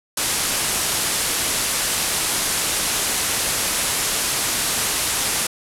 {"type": "low-pass noise", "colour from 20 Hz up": "white", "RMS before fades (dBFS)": -22, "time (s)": [0.17, 5.47], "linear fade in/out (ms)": 5, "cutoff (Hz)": 12000, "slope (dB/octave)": 48, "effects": []}